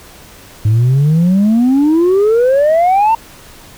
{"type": "exponential sweep", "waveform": "sine", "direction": "up", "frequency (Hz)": [103.83, 922], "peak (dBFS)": -5, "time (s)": [0.65, 3.15], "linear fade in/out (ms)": 5, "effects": ["tanh soft clip ceiling -6 dBFS", "pink hiss -38 dBFS RMS until 3.77 s"]}